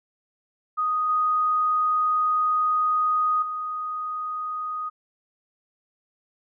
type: tone with level steps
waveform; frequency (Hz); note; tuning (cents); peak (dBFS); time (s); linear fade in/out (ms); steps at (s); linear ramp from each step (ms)
sine; 1244.5; D#6; 0; -21 / -19 / -27; 0.77-4.9; 20; 1.09 / 3.42; 5
effects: none